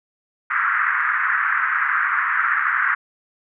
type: band-pass noise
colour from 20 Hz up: pink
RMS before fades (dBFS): -20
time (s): 0.5-2.95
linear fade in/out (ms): 10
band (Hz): 1200 to 1900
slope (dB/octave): 48
effects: none